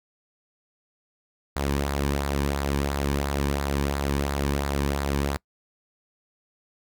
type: tone with flanger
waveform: sawtooth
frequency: 70.4 Hz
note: C#2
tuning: 27 cents sharp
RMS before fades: -26 dBFS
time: 1.56-5.37 s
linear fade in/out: 0 ms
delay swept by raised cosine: 0.33 to 1.53 ms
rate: 2.9 Hz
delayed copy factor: -0.5
effects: noise-tail reverb RT60 0.1 s tail -25 dB re dry